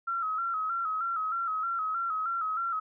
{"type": "tone with vibrato", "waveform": "sine", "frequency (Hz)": 1318.5, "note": "E6", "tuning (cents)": 0, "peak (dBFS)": -28, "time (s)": [0.07, 2.8], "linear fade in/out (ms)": 10, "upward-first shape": "square", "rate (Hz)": 3.2, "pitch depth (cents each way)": 60, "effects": []}